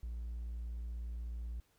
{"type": "tone", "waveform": "triangle", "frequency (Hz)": 58.27, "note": "A#1", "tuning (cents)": 0, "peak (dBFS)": -36, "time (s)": [0.03, 1.6], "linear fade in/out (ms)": 0, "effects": ["tanh soft clip ceiling -33 dBFS", "pink hiss -73 dBFS RMS until 1.78 s"]}